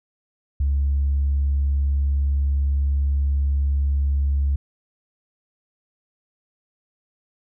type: tone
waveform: sine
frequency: 69.9 Hz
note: C#2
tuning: 15 cents sharp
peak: -16 dBFS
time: 0.6-4.56 s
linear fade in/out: 5 ms
effects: tanh soft clip ceiling -14 dBFS